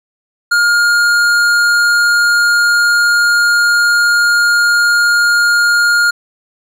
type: tone with tanh clipping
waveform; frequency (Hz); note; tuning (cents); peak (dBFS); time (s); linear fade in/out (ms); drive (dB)
sine; 1417; F6; +25; -10; 0.51-6.11; 10; 15
effects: none